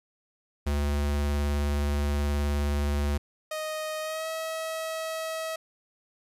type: tone with vibrato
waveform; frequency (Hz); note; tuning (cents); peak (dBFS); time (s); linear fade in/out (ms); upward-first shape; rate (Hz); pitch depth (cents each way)
square; 72.4; D2; -24; -25; 0.66-3.18; 10; sine; 19; 15
type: tone with pitch glide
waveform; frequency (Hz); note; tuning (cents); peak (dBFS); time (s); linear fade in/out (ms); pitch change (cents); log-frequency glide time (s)
sawtooth; 622.3 to 642.8; D#5 to E5; 0 to -44; -27; 3.51-5.56; 5; +56; 4.01-4.28
effects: resampled to 32000 Hz + 10-bit